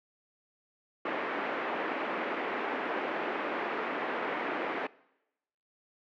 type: band-pass noise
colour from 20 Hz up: pink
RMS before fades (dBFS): -34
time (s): 1.05-4.87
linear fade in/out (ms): 5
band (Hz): 290 to 2300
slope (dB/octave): 24
effects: noise-tail reverb RT60 0.9 s tail -22 dB re dry